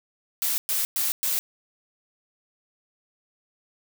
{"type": "noise bursts", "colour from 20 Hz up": "blue", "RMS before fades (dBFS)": -25, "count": 4, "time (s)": [0.42, 1.39], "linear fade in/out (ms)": 0, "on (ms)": 160, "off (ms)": 110, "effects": []}